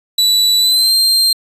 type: tone with pitch glide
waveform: 40% pulse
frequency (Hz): 3951 to 4174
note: B7 to C8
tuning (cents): 0 to -5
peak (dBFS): -8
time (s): 0.18-1.33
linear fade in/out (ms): 5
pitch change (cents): +95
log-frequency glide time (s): 0.59-0.93
effects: resampled to 32000 Hz + 8-bit